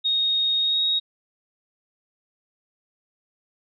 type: tone with pitch glide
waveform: sine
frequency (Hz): 3729 to 3770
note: A#7 to A#7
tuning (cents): 0 to +19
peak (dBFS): -19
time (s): 0.04-1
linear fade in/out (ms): 20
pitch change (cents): +19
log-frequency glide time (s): 0.6-0.81
effects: none